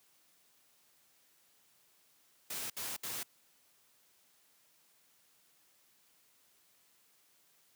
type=noise bursts; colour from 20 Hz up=white; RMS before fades=-40 dBFS; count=3; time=2.5-3.232 s; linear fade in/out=5 ms; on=200 ms; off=66 ms; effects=white hiss -69 dBFS RMS until 7.75 s + high-pass 100 Hz 12 dB/octave